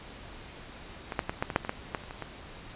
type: clicks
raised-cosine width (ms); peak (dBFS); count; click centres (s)
0.5; -18 / -11 / -15 / -12 / -18 / -7 / -21 / -14 / -14 / -30 / -24 / -21; 12; 1.122 / 1.192 / 1.295 / 1.425 / 1.502 / 1.561 / 1.649 / 1.694 / 1.948 / 2.037 / 2.109 / 2.223
effects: pink hiss -46 dBFS RMS until 2.75 s + resampled to 8000 Hz